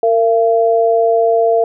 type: tone pair together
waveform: sine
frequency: 458.2 / 678.8 Hz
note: A#4 / F5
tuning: -30 / -49 cents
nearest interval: perfect fifth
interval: 681 cents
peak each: -12 dBFS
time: 0.03-1.64 s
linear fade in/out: 2 ms
effects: none